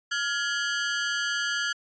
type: ring-modulated tone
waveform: sawtooth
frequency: 1543 Hz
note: G6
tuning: 28 cents flat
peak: -19 dBFS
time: 0.11-1.73 s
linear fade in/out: 10 ms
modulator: 138 Hz
effects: resampled to 16000 Hz